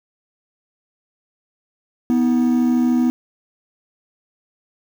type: tone pair together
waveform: triangle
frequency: 246.7 / 320 Hz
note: B3 / D#4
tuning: -2 / +49 cents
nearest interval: perfect fourth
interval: 451 cents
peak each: -12 / -19 dBFS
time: 2.1-3.1 s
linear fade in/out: 0 ms
effects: tanh soft clip ceiling -5 dBFS + 7-bit